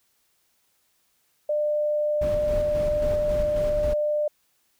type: tone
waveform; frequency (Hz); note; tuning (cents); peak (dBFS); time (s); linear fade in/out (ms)
sine; 598; D5; +31; -21; 1.49-4.28; 5
type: noise with tremolo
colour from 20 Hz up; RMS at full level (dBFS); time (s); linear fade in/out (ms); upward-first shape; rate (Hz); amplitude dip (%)
brown; -29; 2.21-3.94; 10; square; 3.7; 35
effects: white hiss -68 dBFS RMS until 4.79 s